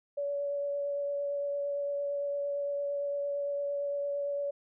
sine tone with vibrato, 569 Hz, C#5, 45 cents sharp, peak -30 dBFS, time 0.17-4.51 s, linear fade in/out 10 ms, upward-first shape triangle, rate 8.8 Hz, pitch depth 13 cents each way, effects none

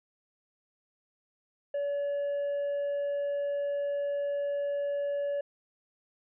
triangle tone, 570 Hz, C#5, 48 cents sharp, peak -26 dBFS, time 1.74-5.41 s, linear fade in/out 5 ms, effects tanh soft clip ceiling -22 dBFS + resampled to 8000 Hz

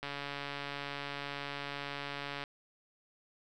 click train, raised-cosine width 0.3 ms, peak -23 dBFS, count 343, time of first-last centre 0.03-2.438 s, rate 142 Hz, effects none

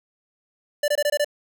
square tone bursts, 587 Hz, D5, 1 cent flat, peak -19 dBFS, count 6, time 0.83-1.246 s, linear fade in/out 5 ms, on 51 ms, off 22 ms, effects none

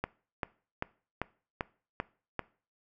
click train, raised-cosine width 0.5 ms, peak -16 dBFS, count 7, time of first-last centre 0.04-2.393 s, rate 2.55 Hz, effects noise-tail reverb RT60 0.4 s tail -21 dB re dry

